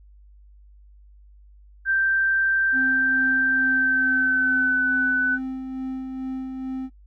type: tone with pitch glide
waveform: sine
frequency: 1568 to 1498.9 Hz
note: G6 to F#6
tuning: 0 to +22 cents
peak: -18 dBFS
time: 1.85-5.39 s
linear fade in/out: 50 ms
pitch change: -78 cents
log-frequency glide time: 3.56-4.87 s
type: tone with tremolo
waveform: triangle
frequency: 261.6 Hz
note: C4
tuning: in tune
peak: -24 dBFS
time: 2.72-6.9 s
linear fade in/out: 50 ms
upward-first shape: sine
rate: 2.3 Hz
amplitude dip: 35%
effects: noise-tail reverb RT60 0.1 s tail -17 dB re dry + added 50 Hz sine -47 dBFS peak until 7.06 s